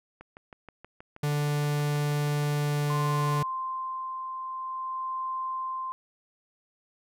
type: click train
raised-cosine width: 0.5 ms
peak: -30 dBFS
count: 15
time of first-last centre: 0.21-2.436 s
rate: 6.29 Hz
type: tone with pitch glide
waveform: 45% pulse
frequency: 146.83 to 145.9 Hz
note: D3 to D3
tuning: 0 to -11 cents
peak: -25 dBFS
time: 1.23-3.43 s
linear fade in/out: 5 ms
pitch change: -11 cents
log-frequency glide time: 2.56-3.29 s
type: tone with tremolo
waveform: sine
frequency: 1044 Hz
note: C6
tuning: 4 cents flat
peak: -29 dBFS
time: 2.9-5.92 s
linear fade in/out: 0 ms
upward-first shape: sine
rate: 0.51 Hz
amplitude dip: 35%
effects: none